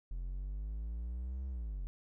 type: linear two-way sweep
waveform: triangle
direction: up then down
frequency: 41.74 to 66.5 to 41.74 Hz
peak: -35 dBFS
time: 0.11-1.87 s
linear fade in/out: 0 ms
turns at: 1.48 s
effects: none